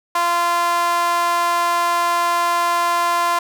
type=tone with high-pass filter; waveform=sawtooth; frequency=345.1 Hz; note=F4; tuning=21 cents flat; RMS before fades=-18 dBFS; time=0.15-3.39 s; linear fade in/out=5 ms; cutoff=910 Hz; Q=6.7; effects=none